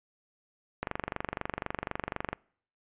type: click train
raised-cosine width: 0.5 ms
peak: -16 dBFS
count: 37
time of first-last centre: 0.83-2.33 s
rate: 24 Hz
effects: noise-tail reverb RT60 0.6 s tail -26 dB re dry + resampled to 8000 Hz